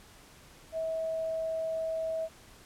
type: tone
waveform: sine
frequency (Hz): 646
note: E5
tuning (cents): -35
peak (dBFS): -30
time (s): 0.72-2.29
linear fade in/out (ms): 50
effects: pink hiss -55 dBFS RMS until 2.65 s + low-pass 12000 Hz 12 dB/octave